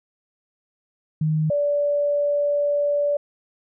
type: tone pair in turn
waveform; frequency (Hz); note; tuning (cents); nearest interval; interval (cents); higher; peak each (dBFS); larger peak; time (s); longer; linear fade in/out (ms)
sine; 155.56 / 579.4; D#3 / D5; 0 / -24; octave + major seventh; 2276; second; -18; neither; 1.21-1.5 / 1.5-3.17; second; 5
effects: none